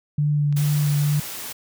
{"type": "tone with vibrato", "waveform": "sine", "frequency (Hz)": 146.83, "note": "D3", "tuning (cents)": 0, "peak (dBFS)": -17, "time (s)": [0.18, 1.2], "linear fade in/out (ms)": 5, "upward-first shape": "sine", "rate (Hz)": 2.2, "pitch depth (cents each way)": 15}
{"type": "clicks", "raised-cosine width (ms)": 0.2, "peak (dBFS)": [-26, -28, -22, -24, -26], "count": 5, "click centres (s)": [0.526, 0.649, 0.755, 1.09, 1.136]}
{"type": "noise", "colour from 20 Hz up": "white", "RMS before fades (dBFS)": -33, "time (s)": [0.56, 1.53], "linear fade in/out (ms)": 10}
{"effects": []}